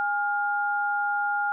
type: tone pair together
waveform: sine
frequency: 822.3 / 1410 Hz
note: G#5 / F6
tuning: -17 / +16 cents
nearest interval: major sixth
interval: 933 cents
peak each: -26 dBFS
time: 0-1.52 s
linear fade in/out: 0 ms
effects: none